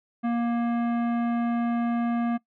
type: tone with hard clipping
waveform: sine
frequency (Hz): 235.6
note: A#3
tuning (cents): +19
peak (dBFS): -25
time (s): 0.23-2.38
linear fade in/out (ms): 20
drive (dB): 17
effects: noise-tail reverb RT60 0.1 s tail -20 dB re dry + low-pass 2000 Hz 12 dB/octave